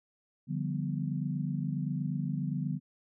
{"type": "chord", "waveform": "sine", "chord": "G dominant seventh", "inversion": "second", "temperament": "equal", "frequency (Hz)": [146.83, 174.61, 196, 246.9], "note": ["D3", "F3", "G3", "B3"], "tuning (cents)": [0, 0, 0, 0], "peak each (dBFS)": [-33, -36, -38, -38], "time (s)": [0.47, 2.8], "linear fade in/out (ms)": 50, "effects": []}